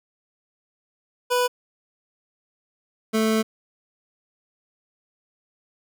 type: tone pair in turn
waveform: 25% pulse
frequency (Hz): 493.9 / 220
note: B4 / A3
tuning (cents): 0 / 0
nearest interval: octave + major second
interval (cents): 1400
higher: first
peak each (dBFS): -15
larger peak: neither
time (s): 1.3-1.48 / 3.13-3.43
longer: second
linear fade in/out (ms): 20
effects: none